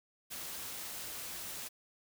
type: noise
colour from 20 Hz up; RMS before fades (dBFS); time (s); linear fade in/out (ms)
white; -43; 0.3-1.69; 20
effects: none